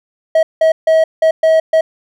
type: tone bursts at uneven times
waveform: triangle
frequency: 641 Hz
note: E5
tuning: 49 cents flat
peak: -5 dBFS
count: 6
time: 0.35-0.43 / 0.61-0.72 / 0.87-1.04 / 1.22-1.31 / 1.43-1.6 / 1.73-1.81 s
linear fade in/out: 5 ms
effects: none